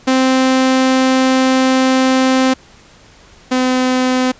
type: tone pair in turn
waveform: sawtooth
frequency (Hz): 260.8 / 255.4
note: C4 / C4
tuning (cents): -5 / -42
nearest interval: unison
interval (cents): 37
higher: first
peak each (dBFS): -6 / -8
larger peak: first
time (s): 0.07-2.54 / 3.51-4.32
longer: first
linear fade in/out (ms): 10
effects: pink hiss -44 dBFS RMS until 4.39 s + resampled to 16000 Hz